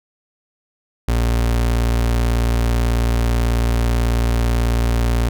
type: tone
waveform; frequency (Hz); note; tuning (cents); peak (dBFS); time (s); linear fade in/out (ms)
35% pulse; 58.27; A#1; 0; -13; 1.08-5.29; 5
effects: none